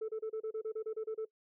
sine tone bursts, 439.2 Hz, A4, 3 cents flat, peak -32 dBFS, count 12, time 0.01-1.252 s, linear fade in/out 10 ms, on 76 ms, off 30 ms, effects noise-tail reverb RT60 0.1 s tail -20 dB re dry + tanh soft clip ceiling -33 dBFS

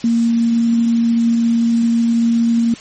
sine tone with quantisation, 232 Hz, A#3, 8 cents flat, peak -11 dBFS, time 0.04-2.74 s, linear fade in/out 2 ms, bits 6, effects white hiss -36 dBFS RMS until 2.8 s + MP3 32 kbps

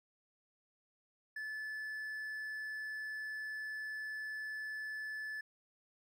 triangle tone, 1735 Hz, A6, 25 cents flat, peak -38 dBFS, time 1.36-5.41 s, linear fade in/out 5 ms, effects none

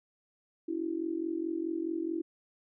sine tone with amplitude modulation, 329.6 Hz, E4, in tune, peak -27 dBFS, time 0.68-2.22 s, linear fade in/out 10 ms, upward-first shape sine, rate 44.7 Hz, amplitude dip 85%, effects none

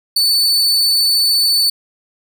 40% pulse tone, 4493 Hz, C#8, 23 cents sharp, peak -10 dBFS, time 0.16-1.7 s, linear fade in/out 5 ms, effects none

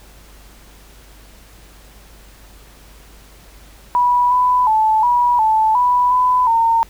sine tone with pitch steps, 979 / 996 / 872 / 971 / 875 / 986 / 1001 / 914 Hz, B5 / B5 / A5 / B5 / A5 / B5 / B5 / A#5, -15 / +14 / -16 / -30 / -10 / -3 / +23 / -34 cents, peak -11 dBFS, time 3.95-6.83 s, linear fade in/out 0 ms, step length 360 ms, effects added 50 Hz sine -43 dBFS peak until 6.89 s + pink hiss -46 dBFS RMS until 6.89 s

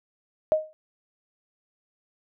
sine tone with exponential decay, 623 Hz, D#5, 2 cents sharp, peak -14 dBFS, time 0.52-0.73 s, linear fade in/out 0 ms, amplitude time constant 44 ms, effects none

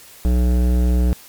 sine tone with hard clipping, 61 Hz, B1, 21 cents flat, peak -15 dBFS, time 0.25-1.13 s, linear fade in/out 0 ms, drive 15 dB, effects white hiss -43 dBFS RMS until 1.28 s + MP3 96 kbps

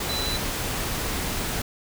sine tone in noise, 3993 Hz, B7, 18 cents sharp, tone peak -28 dBFS, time 0.09-0.37 s, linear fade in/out 5 ms, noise pink, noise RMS -28 dBFS, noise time 0-1.62 s, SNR -3 dB, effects none

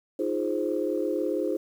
sine chord, F minor seventh, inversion third, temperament equal, 311.1 / 349.2 / 415.3 / 523.3 Hz, Eb4 / F4 / Ab4 / C5, 0 / 0 / 0 / 0 cents, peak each -30 dBFS, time 0.19-1.57 s, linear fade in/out 5 ms, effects tanh soft clip ceiling -14 dBFS + 9-bit

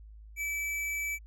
square tone, 2306 Hz, D7, 32 cents flat, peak -32 dBFS, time 0.36-1.19 s, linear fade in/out 50 ms, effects added 53 Hz sine -47 dBFS peak until 1.26 s

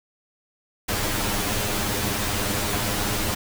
pink noise with comb filter, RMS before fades -25 dBFS, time 0.88-3.35 s, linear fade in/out 10 ms, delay 9.8 ms, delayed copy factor +0.95, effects none

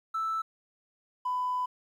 triangle tone pair in turn, 1318.5 / 999.1 Hz, E6 / B5, 0 / +20 cents, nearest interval perfect fourth, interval 480 cents, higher first, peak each -25 / -24 dBFS, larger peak second, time 0.14-0.42 / 1.25-1.66 s, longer second, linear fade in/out 10 ms, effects tanh soft clip ceiling -25 dBFS + 11-bit

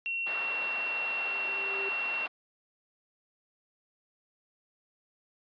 sine tone, 2730 Hz, F7, 40 cents flat, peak -30 dBFS, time 0.06-2.26 s, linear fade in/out 0 ms
pink band-pass noise, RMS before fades -41 dBFS, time 0.26-2.28 s, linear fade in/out 10 ms, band 760 to 2100 Hz, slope 12 dB/octave
sine tone with exponential growth, 392 Hz, G4, in tune, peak -36 dBFS, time 0.69-1.89 s, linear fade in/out 1 ms, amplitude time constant 260 ms
effects resampled to 11025 Hz

